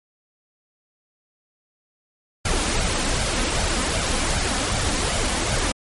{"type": "noise with flanger", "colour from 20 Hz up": "pink", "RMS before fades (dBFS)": -22, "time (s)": [2.45, 5.72], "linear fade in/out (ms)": 5, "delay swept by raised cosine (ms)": [1.3, 4], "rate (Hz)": 2.6, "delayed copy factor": 0.55, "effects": ["MP3 48 kbps"]}